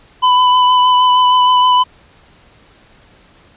square tone with vibrato, 1000 Hz, B5, 21 cents sharp, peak -8 dBFS, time 0.22-1.84 s, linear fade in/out 20 ms, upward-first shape sine, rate 6.4 Hz, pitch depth 15 cents each way, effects pink hiss -47 dBFS RMS until 3.56 s + resampled to 8000 Hz

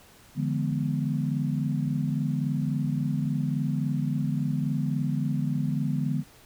sine chord, D diminished seventh, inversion none, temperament equal with one note detuned, 146.83 / 170.43 / 207.7 / 246.9 Hz, D3 / F3 / Ab3 / Cb4, 0 / -42 / 0 / 0 cents, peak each -27 / -32 / -32 / -31 dBFS, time 0.35-6.24 s, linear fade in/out 50 ms, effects pink hiss -54 dBFS RMS until 6.45 s

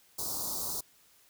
white band-stop noise, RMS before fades -35 dBFS, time 0.18-0.81 s, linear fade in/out 10 ms, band 1200 to 4200 Hz, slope 48 dB/octave, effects white hiss -63 dBFS RMS until 1.29 s

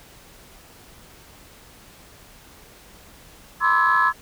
sine tone cluster, 975 / 1041 / 1145 / 1309 / 1695 Hz, B5 / C6 / D6 / E6 / G#6, -23 / -9 / -44 / -13 / +35 cents, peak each -26 / -19 / -25 / -21 / -19 dBFS, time 3.6-4.13 s, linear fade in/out 50 ms, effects tanh soft clip ceiling -8 dBFS + pink hiss -48 dBFS RMS until 4.21 s

